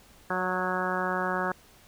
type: harmonic tone with a mistuned harmonic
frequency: 183.5 Hz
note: F#3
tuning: 14 cents flat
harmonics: 1 / 2 / 3 / 4 / 5 / 6 / 7 / 8 / 9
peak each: -35 / -35 / -35 / -35 / -35 / -35 / -35 / -35 / -35 dBFS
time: 0.3-1.52 s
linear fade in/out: 2 ms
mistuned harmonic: 3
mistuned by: +15 cents
effects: pink hiss -56 dBFS RMS until 1.87 s